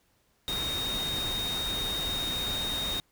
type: tone in noise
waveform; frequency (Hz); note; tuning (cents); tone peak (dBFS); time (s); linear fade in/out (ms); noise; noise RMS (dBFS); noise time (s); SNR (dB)
sine; 3714; A#7; -7; -30; 0.48-3; 0; pink; -36; 0.48-3; +3
effects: pink hiss -69 dBFS RMS until 3.11 s